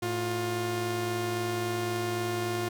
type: tone pair together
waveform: sawtooth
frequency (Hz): 110 / 353.7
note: A2 / F4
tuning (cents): 0 / +22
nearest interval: octave + minor sixth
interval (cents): 2022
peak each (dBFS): -30 / -26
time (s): 0.02-2.69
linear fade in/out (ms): 10
effects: none